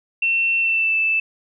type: tone with pitch glide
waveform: sine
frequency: 2700 to 2638 Hz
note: E7 to E7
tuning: +41 to +1 cents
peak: -16 dBFS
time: 0.22-1.2 s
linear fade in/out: 5 ms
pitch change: -40 cents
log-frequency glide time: 0.6-0.96 s
effects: none